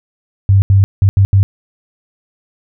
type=tone bursts at uneven times; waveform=sine; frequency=98 Hz; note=G2; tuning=in tune; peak=-5 dBFS; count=5; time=0.49-0.62 / 0.7-0.84 / 1.02-1.09 / 1.17-1.25 / 1.33-1.43 s; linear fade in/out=0 ms; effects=none